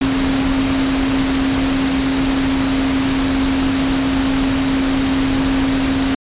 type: tone in noise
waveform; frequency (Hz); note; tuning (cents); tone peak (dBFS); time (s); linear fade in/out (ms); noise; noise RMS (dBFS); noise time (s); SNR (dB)
sine; 268.1; C4; +42; -15; 0.01-6.15; 5; pink; -21; 0.01-6.15; +3
effects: resampled to 8000 Hz